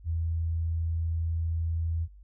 sine tone, 82.41 Hz, E2, in tune, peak -26 dBFS, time 0.04-2.08 s, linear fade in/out 50 ms, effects added 50 Hz sine -48 dBFS peak until 2.23 s

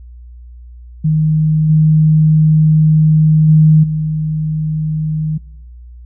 sine tone with level steps, 155.56 Hz, D#3, in tune, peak -9 / -6 / -4 / -14 dBFS, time 1.04-5.38 s, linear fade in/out 10 ms, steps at 1.69 / 3.48 / 3.83 s, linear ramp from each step 10 ms, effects noise-tail reverb RT60 1.0 s tail -25 dB re dry + added 60 Hz sine -32 dBFS peak until 6.05 s

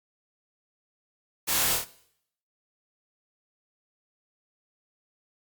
white noise with echo, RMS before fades -27 dBFS, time 1.47-1.77 s, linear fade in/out 20 ms, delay 27 ms, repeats 3, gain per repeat -3 dB, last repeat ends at 1.851 s, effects noise-tail reverb RT60 0.7 s tail -19 dB re dry + Opus 48 kbps

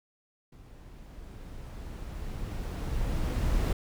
brown noise with level ramp, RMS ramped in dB -50 to -26 dBFS, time 0.52-3.73 s, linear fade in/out 5 ms, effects none

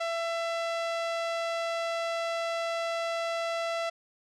sawtooth tone, 669 Hz, E5, 25 cents sharp, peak -25 dBFS, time 0-3.9 s, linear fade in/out 10 ms, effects low-pass 5000 Hz 12 dB/octave

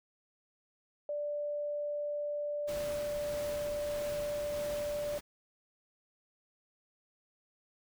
sine tone, 587.3 Hz, D5, in tune, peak -33 dBFS, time 1.09-5.18 s, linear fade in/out 2 ms
pink noise with tremolo, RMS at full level -44 dBFS, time 2.67-5.21 s, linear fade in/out 20 ms, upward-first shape sine, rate 1.6 Hz, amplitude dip 25%
effects none

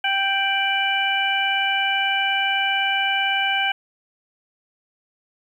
harmonic tone with a mistuned harmonic, 784 Hz, G5, in tune, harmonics 1 / 2 / 3 / 4, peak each -24 / -24 / -24 / -24 dBFS, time 0.04-3.72 s, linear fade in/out 5 ms, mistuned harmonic 4, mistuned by -94 cents, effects 9-bit

